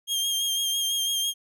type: tone with vibrato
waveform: sawtooth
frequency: 3217 Hz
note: G7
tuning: 44 cents sharp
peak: -21 dBFS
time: 0.07-1.34 s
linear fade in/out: 50 ms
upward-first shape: sine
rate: 6 Hz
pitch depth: 27 cents each way
effects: none

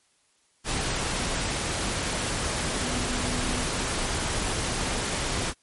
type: tone in noise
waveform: sine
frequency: 246.9 Hz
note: B3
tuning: in tune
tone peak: -33 dBFS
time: 2.79-3.69 s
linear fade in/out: 50 ms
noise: pink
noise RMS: -28 dBFS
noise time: 0.64-5.54 s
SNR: -8 dB
effects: white hiss -66 dBFS RMS until 5.62 s + MP3 48 kbps

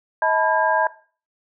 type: tone cluster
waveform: sine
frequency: 637 / 877 / 984 / 1618 Hz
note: D#5 / A5 / B5 / G#6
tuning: +41 / -6 / -7 / -46 cents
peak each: -22 dBFS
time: 0.22-0.87 s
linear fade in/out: 2 ms
effects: noise-tail reverb RT60 0.4 s tail -17 dB re dry

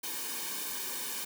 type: noise with comb filter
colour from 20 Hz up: white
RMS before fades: -37 dBFS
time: 0.03-1.25 s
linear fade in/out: 10 ms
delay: 1.5 ms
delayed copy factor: -0.8
effects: high-pass 200 Hz 12 dB/octave

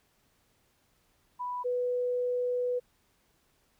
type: tone pair in turn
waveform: sine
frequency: 987.8 / 493.9 Hz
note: B5 / B4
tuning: 0 / 0 cents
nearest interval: octave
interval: 1200 cents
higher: first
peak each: -32 / -27 dBFS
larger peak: second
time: 1.39-1.64 / 1.64-2.8 s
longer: second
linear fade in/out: 20 ms
effects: pink hiss -70 dBFS RMS until 3.79 s

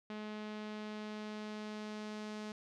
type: tone with low-pass filter sweep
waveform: sawtooth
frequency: 212.7 Hz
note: G#3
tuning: 42 cents sharp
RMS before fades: -44 dBFS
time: 0.1-2.52 s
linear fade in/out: 2 ms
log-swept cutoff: 3500 to 5700 Hz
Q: 1.1
effects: none

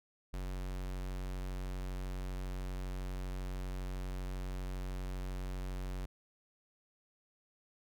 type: tone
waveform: square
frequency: 46.31 Hz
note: F#1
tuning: 2 cents sharp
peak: -38 dBFS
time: 0.33-6.06 s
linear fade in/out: 10 ms
effects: none

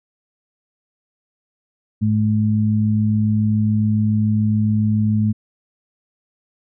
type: tone pair together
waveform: sine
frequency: 107.1 / 214.2 Hz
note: A2 / A3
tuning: -46 / -46 cents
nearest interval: octave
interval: 1200 cents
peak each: -17 dBFS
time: 2.01-5.33 s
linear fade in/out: 20 ms
effects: none

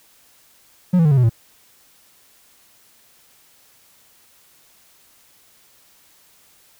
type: tone with pitch steps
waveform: triangle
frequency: 180.9 / 164.93 / 150.37 / 137.1 / 124.99 / 113.96 Hz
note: F#3 / E3 / D3 / C#3 / B2 / A#2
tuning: -39 / +1 / +41 / -19 / +21 / -39 cents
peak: -9 dBFS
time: 0.93-1.296 s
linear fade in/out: 10 ms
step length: 61 ms
effects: white hiss -54 dBFS RMS until 6.79 s

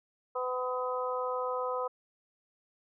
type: harmonic tone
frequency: 252.3 Hz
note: B3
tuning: 37 cents sharp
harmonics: 2 / 3 / 4 / 5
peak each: -33 / -41 / -36 / -37 dBFS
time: 0.35-1.88 s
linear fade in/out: 10 ms
effects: none

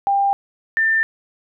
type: tone pair in turn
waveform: sine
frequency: 796 / 1790.3 Hz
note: G5 / A6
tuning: +26 / +30 cents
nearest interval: octave + major second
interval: 1404 cents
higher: second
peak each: -14 dBFS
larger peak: neither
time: 0.07-0.33 / 0.77-1.03 s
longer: neither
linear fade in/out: 0 ms
effects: none

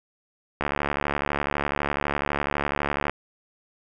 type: click train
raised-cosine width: 0.5 ms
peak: -9 dBFS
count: 180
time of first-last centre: 0.61-3.096 s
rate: 72 Hz
effects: none

